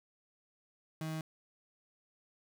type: tone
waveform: 35% pulse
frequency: 158.3 Hz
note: D#3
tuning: 30 cents sharp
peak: -35 dBFS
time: 1.01-1.21 s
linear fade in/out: 2 ms
effects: none